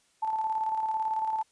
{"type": "tone with tremolo", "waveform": "sine", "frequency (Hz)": 878, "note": "A5", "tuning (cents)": -4, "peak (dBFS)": -25, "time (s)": [0.22, 1.43], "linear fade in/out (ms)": 10, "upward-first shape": "square", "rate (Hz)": 18, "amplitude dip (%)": 40, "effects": ["white hiss -67 dBFS RMS until 1.51 s", "resampled to 22050 Hz"]}